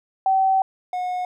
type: tone pair in turn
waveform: sine / triangle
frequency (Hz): 767 / 726.6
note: G5 / F#5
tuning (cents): -38 / -32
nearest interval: minor second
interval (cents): 94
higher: first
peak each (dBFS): -15 / -21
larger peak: first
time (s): 0.26-0.62 / 0.93-1.25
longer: first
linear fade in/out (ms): 2
effects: none